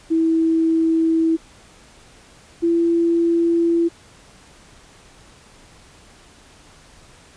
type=tone pair in turn; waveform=sine; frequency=325.5 / 337.1 Hz; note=E4 / E4; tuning=-22 / +39 cents; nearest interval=minor second; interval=61 cents; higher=second; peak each=-14 dBFS; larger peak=neither; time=0.1-1.37 / 2.62-3.89 s; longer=neither; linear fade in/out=20 ms; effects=pink hiss -48 dBFS RMS until 7.36 s + resampled to 22050 Hz